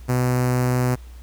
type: tone with notch filter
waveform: sawtooth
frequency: 125.3 Hz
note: B2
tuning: 25 cents sharp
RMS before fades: -20 dBFS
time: 0.08-0.96 s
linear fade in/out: 20 ms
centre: 3400 Hz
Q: 1
effects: added 60 Hz sine -37 dBFS peak until 1.22 s + pink hiss -53 dBFS RMS until 1.22 s